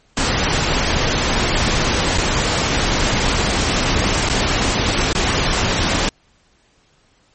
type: noise with dropouts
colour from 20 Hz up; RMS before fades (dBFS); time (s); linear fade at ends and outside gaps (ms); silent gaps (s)
pink; -17; 0.17-6.09; 2; 2.177-2.182 / 4.289-4.297 / 5.13-5.15
effects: pink hiss -57 dBFS RMS until 7.34 s + MP3 32 kbps